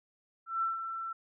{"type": "tone with ADSR envelope", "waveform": "sine", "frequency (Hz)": 1341, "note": "E6", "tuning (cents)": 29, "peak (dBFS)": -27, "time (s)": [0.46, 1.13], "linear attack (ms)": 160, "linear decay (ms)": 150, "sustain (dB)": -8, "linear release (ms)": 7, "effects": []}